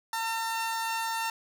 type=tone pair together; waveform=sawtooth; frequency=905.7 / 1357 Hz; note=A5 / E6; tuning=+50 / +50 cents; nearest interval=perfect fifth; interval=700 cents; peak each=-26 / -34 dBFS; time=0.13-1.3 s; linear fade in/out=2 ms; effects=none